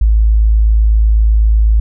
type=tone; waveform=sine; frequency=54 Hz; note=A1; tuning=32 cents flat; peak=-6 dBFS; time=0.01-1.8 s; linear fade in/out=5 ms; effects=none